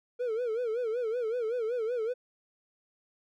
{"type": "tone with vibrato", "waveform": "triangle", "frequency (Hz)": 466.2, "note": "A#4", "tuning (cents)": 0, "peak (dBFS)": -26, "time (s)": [0.19, 2.14], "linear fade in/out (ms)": 20, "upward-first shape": "sine", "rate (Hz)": 5.3, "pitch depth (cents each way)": 130, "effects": ["tanh soft clip ceiling -22 dBFS"]}